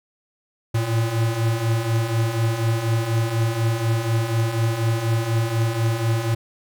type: beating tone pair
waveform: square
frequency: 111.1 / 115.2 Hz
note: A2 / A#2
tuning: +17 / -20 cents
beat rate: 4.1 Hz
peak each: -26 / -21 dBFS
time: 0.74-6.35 s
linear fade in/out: 10 ms
effects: none